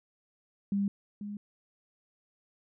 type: tone pair in turn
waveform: sine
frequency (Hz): 199.8 / 205.7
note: G3 / G#3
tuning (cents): +33 / -16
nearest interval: minor second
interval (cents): 51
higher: second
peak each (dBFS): -26 / -36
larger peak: first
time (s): 0.72-0.88 / 1.21-1.37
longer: neither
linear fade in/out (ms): 2
effects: none